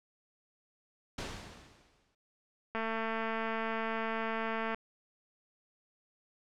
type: noise with exponential decay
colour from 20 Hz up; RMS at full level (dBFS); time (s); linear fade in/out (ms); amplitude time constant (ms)
pink; -37; 1.18-2.15; 5; 210
type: click train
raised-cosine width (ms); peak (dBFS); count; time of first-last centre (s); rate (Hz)
0.5; -21; 448; 2.75-4.746; 224
effects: low-pass 6000 Hz 12 dB/octave